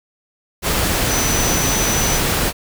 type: tone in noise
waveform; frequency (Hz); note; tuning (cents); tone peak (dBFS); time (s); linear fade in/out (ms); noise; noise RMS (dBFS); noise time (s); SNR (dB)
sine; 6000; F#8; +23; -21; 1.07-2.21; 50; pink; -18; 0.62-2.53; -6
effects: none